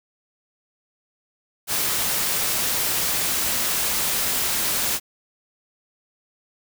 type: noise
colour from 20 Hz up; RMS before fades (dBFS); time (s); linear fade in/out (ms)
white; -23; 1.67-5; 50
effects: none